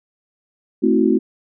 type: chord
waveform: sine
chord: F# half-diminished seventh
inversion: first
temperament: equal with one note detuned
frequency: 220 / 261.6 / 324.3 / 370 Hz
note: A3 / C4 / E4 / F#4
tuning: 0 / 0 / -28 / 0 cents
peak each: -18 dBFS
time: 0.82-1.19 s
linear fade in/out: 20 ms
effects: none